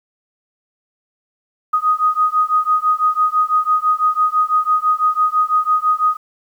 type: beating tone pair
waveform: sine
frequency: 1244.5 / 1250.5 Hz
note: D#6 / D#6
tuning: 0 / +8 cents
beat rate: 6 Hz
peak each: -16 dBFS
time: 1.73-6.17 s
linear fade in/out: 10 ms
effects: 8-bit